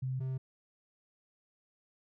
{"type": "tone pair in turn", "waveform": ["sine", "triangle"], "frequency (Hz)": [130, 130.98], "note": ["C3", "C3"], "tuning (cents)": [-11, 2], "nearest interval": "unison", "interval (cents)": 13, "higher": "second", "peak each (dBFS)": [-32, -31], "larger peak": "second", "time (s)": [[0.02, 0.2], [0.2, 0.38]], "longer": "neither", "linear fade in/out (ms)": 10, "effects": []}